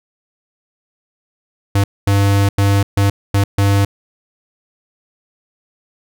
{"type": "tone bursts at uneven times", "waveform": "square", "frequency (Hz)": 99.7, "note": "G2", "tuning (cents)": 30, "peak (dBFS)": -11, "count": 6, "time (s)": [[1.75, 1.84], [2.07, 2.49], [2.58, 2.83], [2.97, 3.1], [3.34, 3.44], [3.58, 3.85]], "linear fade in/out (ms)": 5, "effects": []}